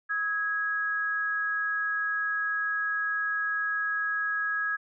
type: tone pair together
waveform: sine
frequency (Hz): 1281.6 / 1657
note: E6 / G#6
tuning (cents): -49 / -4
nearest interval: major third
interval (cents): 445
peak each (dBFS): -33 / -27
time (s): 0.09-4.77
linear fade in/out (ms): 20
effects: none